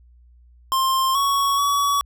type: tone with pitch steps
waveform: square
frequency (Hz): 1056 / 1114 / 1132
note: C6 / C#6 / C#6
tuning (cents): +16 / +8 / +36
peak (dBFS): -18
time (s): 0.72-2.01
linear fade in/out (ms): 0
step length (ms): 430
effects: added 60 Hz sine -48 dBFS peak until 2.05 s